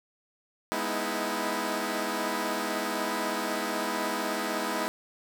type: chord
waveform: 10% pulse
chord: E major seventh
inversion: first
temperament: equal with one note detuned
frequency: 207.7 / 246.9 / 313.5 / 329.6 Hz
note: G#3 / B3 / D#4 / E4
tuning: 0 / 0 / +13 / 0 cents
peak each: -26 dBFS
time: 0.72-4.88 s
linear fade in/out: 0 ms
effects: none